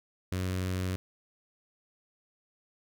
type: tone with notch filter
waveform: sawtooth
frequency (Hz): 92.5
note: F#2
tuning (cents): 0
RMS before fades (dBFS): -32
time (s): 0.32-0.96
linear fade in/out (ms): 0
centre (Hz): 820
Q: 1.6
effects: none